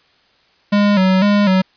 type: tone with vibrato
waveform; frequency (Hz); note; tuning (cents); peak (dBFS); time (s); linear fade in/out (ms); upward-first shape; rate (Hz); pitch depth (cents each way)
square; 196; G3; 0; -11; 0.72-1.62; 10; square; 2; 76
effects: white hiss -55 dBFS RMS until 1.76 s + resampled to 11025 Hz